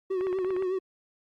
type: tone with vibrato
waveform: triangle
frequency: 373.4 Hz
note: F#4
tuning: 16 cents sharp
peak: -24 dBFS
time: 0.1-0.79 s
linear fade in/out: 10 ms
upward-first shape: triangle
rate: 8.2 Hz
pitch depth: 68 cents each way
type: click train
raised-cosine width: 0.5 ms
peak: -25 dBFS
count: 8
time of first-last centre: 0.21-0.624 s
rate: 16.9 Hz
effects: Opus 32 kbps